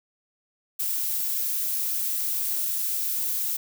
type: noise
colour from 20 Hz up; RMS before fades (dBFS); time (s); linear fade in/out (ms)
violet; -27; 0.79-3.57; 10
effects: none